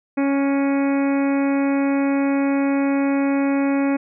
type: harmonic tone with a mistuned harmonic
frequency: 277.2 Hz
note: C#4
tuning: in tune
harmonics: 1 / 2 / 3 / 4 / 5 / 6 / 7 / 8 / 9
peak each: -17 / -26 / -31 / -35 / -36 / -38 / -38 / -36 / -38 dBFS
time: 0.17-3.97 s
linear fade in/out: 10 ms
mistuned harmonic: 5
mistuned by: +22 cents
effects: none